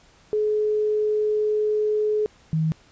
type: tone pair in turn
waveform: sine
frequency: 425.1 / 158.59 Hz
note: G#4 / D#3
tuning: +40 / +33 cents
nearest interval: octave + perfect fourth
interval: 1707 cents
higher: first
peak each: -19 / -19 dBFS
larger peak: neither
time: 0.33-2.26 / 2.53-2.72 s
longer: first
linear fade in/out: 0 ms
effects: pink hiss -55 dBFS RMS until 2.91 s + resampled to 16000 Hz